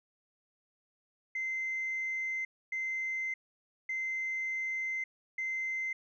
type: tone bursts at uneven times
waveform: sine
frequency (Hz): 2073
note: C7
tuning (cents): -17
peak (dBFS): -31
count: 4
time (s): 1.35-2.45 / 2.72-3.34 / 3.89-5.04 / 5.38-5.93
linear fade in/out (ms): 5
effects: tanh soft clip ceiling -28 dBFS